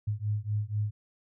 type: beating tone pair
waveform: sine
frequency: 103.2 / 107.3 Hz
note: G#2 / A2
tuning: -10 / -43 cents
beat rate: 4.1 Hz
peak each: -31 dBFS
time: 0.07-0.91 s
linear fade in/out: 10 ms
effects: none